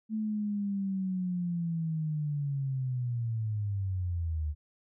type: linear sweep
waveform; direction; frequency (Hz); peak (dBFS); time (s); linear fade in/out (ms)
sine; down; 220 to 73.42; -29; 0.09-4.55; 50
effects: none